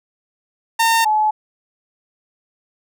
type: tone pair in turn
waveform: sawtooth / sine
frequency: 911 / 856.6 Hz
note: A#5 / A5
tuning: -40 / -47 cents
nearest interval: minor second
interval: 107 cents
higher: first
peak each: -9 / -13 dBFS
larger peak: first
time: 0.79-1.05 / 1.05-1.31 s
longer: neither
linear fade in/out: 10 ms
effects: none